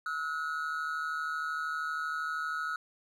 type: tone pair together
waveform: triangle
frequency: 1298 / 1450.8 Hz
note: E6 / F#6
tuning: -27 / -34 cents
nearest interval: major second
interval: 193 cents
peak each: -33 / -33 dBFS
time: 0.06-2.76 s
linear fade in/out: 2 ms
effects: none